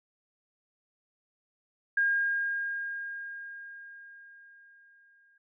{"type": "tone with exponential decay", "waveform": "sine", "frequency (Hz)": 1618, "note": "G#6", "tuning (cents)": -46, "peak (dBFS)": -22, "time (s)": [1.97, 5.38], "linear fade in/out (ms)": 5, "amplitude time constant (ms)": 740, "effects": []}